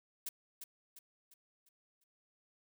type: noise with echo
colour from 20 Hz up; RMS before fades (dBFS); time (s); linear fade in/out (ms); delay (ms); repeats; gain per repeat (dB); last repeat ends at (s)
blue; -40; 0.26-0.29; 5; 350; 5; -7; 2.04
effects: none